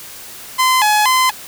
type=tone with vibrato; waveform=sawtooth; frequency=932.3 Hz; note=A#5; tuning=in tune; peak=-7 dBFS; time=0.58-1.31 s; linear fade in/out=20 ms; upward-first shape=square; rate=2.1 Hz; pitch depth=170 cents each way; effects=white hiss -34 dBFS RMS until 1.47 s